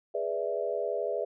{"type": "chord", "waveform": "sine", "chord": "E dominant seventh", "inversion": "first", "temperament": "equal", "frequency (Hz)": [415.3, 493.9, 587.3, 659.3], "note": ["G#4", "B4", "D5", "E5"], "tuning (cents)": [0, 0, 0, 0], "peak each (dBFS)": -34, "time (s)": [0.14, 1.25], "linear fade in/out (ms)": 10, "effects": []}